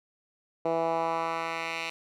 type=tone with band-pass filter sweep; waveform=10% pulse; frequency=164.81 Hz; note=E3; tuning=in tune; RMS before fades=-30 dBFS; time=0.65-1.9 s; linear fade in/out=5 ms; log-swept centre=550 to 2800 Hz; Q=1.6; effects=none